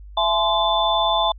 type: tone cluster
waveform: sine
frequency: 669 / 852 / 1037 / 3525 Hz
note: E5 / G#5 / C6 / A7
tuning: +25 / +44 / -16 / +2 cents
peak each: -22 dBFS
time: 0.17-1.32 s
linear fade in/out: 5 ms
effects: added 50 Hz sine -37 dBFS peak until 1.38 s